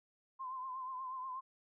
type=tone with vibrato; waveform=sine; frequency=1036 Hz; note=C6; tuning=17 cents flat; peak=-40 dBFS; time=0.39-1.41 s; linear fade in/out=20 ms; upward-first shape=triangle; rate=8.3 Hz; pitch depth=62 cents each way; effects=none